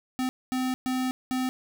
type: tone bursts at uneven times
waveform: square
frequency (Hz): 256.7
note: C4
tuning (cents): -33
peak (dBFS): -26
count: 4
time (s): 0.19-0.29 / 0.52-0.74 / 0.86-1.11 / 1.31-1.49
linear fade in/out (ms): 0
effects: none